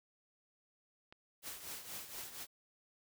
click, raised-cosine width 0.3 ms, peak -38 dBFS, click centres 1.125 s
white noise with tremolo, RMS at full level -44 dBFS, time 1.42-2.47 s, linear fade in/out 50 ms, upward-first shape triangle, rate 4.2 Hz, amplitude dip 70%
effects none

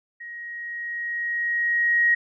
sine tone with level ramp, 1888 Hz, A#6, 22 cents sharp, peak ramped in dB -35 to -15 dBFS, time 0.2-2.15 s, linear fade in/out 10 ms, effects none

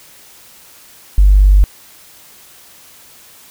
triangle tone with tanh clipping, 49 Hz, G1, in tune, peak -4 dBFS, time 1.18-1.64 s, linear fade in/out 0 ms, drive 4 dB, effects white hiss -42 dBFS RMS until 3.5 s

